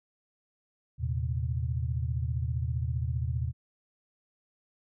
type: tone cluster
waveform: sine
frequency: 80.3 / 115.5 / 130.6 Hz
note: E2 / A#2 / C3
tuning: -45 / -16 / -3 cents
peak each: -31 / -32 / -34 dBFS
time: 0.98-3.53 s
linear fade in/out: 50 ms
effects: none